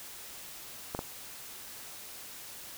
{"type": "clicks", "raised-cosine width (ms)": 1, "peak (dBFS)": -19, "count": 2, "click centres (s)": [0.949, 0.991], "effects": ["white hiss -46 dBFS RMS until 2.77 s"]}